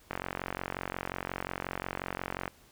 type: click train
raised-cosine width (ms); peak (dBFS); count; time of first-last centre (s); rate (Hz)
0.5; -18; 109; 0.11-2.478; 45.6
effects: pink hiss -60 dBFS RMS until 2.71 s